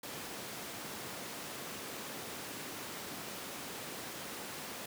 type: high-pass noise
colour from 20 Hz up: pink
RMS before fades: -44 dBFS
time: 0.03-4.86 s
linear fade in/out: 5 ms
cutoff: 190 Hz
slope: 12 dB/octave
effects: none